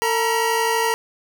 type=tone pair together; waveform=25% pulse; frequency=451.5 / 955 Hz; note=A4 / A#5; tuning=+45 / +42 cents; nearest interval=octave + minor second; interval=1297 cents; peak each=-17 dBFS; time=0.02-0.94 s; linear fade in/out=0 ms; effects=none

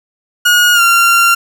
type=tone with pitch glide; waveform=30% pulse; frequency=1442 to 1380.9 Hz; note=F#6 to F6; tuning=-45 to -20 cents; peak=-4 dBFS; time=0.45-1.35 s; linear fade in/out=10 ms; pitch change=-75 cents; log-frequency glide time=0.74-0.81 s; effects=none

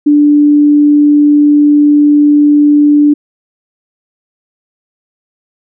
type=tone; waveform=sine; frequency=293.7 Hz; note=D4; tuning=in tune; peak=-3 dBFS; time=0.06-3.14 s; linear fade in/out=10 ms; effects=none

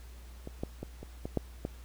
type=clicks; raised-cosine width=2 ms; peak=-27 / -20 / -24 / -29 / -23 / -15 / -20 dBFS; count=7; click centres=0.474 / 0.635 / 0.83 / 1.03 / 1.255 / 1.373 / 1.651 s; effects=added 60 Hz sine -46 dBFS peak until 1.84 s + pink hiss -58 dBFS RMS until 1.84 s

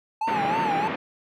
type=tone with vibrato; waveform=triangle; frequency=849 Hz; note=G#5; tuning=38 cents sharp; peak=-21 dBFS; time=0.21-0.88 s; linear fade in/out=5 ms; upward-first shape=sine; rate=3.2 Hz; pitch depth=120 cents each way
type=band-pass noise; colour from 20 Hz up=pink; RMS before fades=-29 dBFS; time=0.27-0.96 s; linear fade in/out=10 ms; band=150 to 2600 Hz; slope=24 dB/octave
effects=none

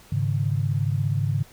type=chord; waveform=sine; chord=Ab suspended fourth; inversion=none; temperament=equal; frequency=103.83 / 138.59 / 155.56 Hz; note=Ab2 / Db3 / Eb3; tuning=0 / 0 / 0 cents; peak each=-24 / -24 / -30 dBFS; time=0.12-1.43 s; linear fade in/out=5 ms; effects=pink hiss -51 dBFS RMS until 1.52 s

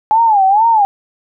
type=tone with vibrato; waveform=sine; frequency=840 Hz; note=G#5; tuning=19 cents sharp; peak=-7 dBFS; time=0.11-0.85 s; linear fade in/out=0 ms; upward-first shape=sine; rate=2.2 Hz; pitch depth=170 cents each way; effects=none

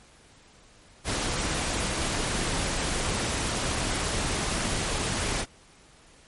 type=noise; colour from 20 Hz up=pink; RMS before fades=-28 dBFS; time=1.04-5.46 s; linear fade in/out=50 ms; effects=pink hiss -55 dBFS RMS until 6.27 s + MP3 48 kbps

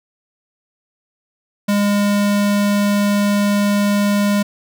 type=tone; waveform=square; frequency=203.9 Hz; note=G#3; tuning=32 cents flat; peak=-14 dBFS; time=1.68-4.43 s; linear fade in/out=10 ms; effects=none

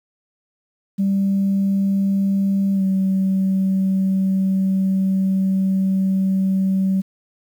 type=tone with pitch glide; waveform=sine; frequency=196 to 191.19 Hz; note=G3 to G3; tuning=0 to -43 cents; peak=-14 dBFS; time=0.98-7.02 s; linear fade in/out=20 ms; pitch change=-43 cents; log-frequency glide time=2.74-2.83 s; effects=tanh soft clip ceiling -12 dBFS + 8-bit

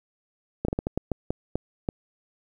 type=slowing click train; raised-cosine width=2 ms; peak=-12 dBFS; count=10; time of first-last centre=0.65-1.889 s; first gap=34 ms; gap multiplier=1.33; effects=9-bit

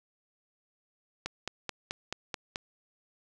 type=click train; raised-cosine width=0.2 ms; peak=-16 dBFS; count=7; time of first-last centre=1.26-2.559 s; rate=4.62 Hz; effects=none

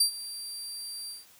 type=tone with ADSR envelope; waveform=25% pulse; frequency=4705 Hz; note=D8; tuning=2 cents sharp; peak=-14 dBFS; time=0-1.26 s; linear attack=6 ms; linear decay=98 ms; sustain=-18 dB; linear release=170 ms; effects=white hiss -57 dBFS RMS until 1.39 s

